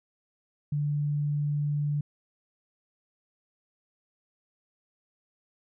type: tone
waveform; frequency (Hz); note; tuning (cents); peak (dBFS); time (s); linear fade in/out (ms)
sine; 146.6; D3; -3; -25; 0.72-2.01; 5
effects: none